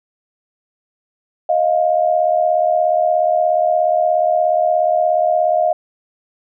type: tone pair together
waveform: sine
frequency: 628.1 / 705 Hz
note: D#5 / F5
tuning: +16 / +16 cents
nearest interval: major second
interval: 200 cents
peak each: -15 dBFS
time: 1.49-5.73 s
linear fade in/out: 5 ms
effects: none